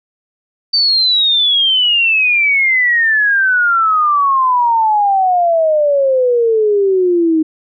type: exponential sweep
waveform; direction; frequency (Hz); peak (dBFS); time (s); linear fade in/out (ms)
sine; down; 4617 to 311.1; -9; 0.73-7.43; 10
effects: none